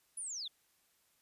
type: linear sweep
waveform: sine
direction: down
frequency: 10240 to 3322 Hz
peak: -39 dBFS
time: 0.17-0.48 s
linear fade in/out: 5 ms
effects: white hiss -73 dBFS RMS until 1.21 s + resampled to 32000 Hz